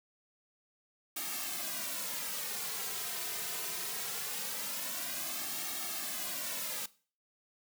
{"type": "noise with flanger", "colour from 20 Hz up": "white", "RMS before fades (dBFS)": -38, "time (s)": [1.16, 6.86], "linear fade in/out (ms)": 5, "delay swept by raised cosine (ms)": [2, 3.6], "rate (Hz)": 0.22, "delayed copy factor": -0.95, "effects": ["noise-tail reverb RT60 0.4 s tail -19 dB re dry", "high-pass 200 Hz 12 dB/octave"]}